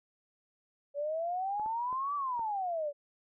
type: exponential two-way sweep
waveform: sine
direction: up then down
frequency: 563 to 1172 to 563 Hz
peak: -31 dBFS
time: 0.94-2.93 s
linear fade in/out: 50 ms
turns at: 2.15 s
type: clicks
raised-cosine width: 1 ms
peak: -34 dBFS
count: 4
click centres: 1.597 / 1.661 / 1.928 / 2.394 s
effects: none